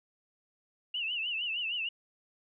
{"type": "tone with vibrato", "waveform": "sine", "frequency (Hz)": 2794, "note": "F7", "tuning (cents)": 0, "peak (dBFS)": -31, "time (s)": [0.94, 1.89], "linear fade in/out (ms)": 5, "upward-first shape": "triangle", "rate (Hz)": 6.5, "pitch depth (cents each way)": 150, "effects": []}